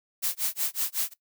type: noise with tremolo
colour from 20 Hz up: blue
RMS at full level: -26 dBFS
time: 0.22-1.14 s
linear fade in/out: 20 ms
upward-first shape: sine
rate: 5.4 Hz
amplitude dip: 100%
effects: noise-tail reverb RT60 0.1 s tail -17 dB re dry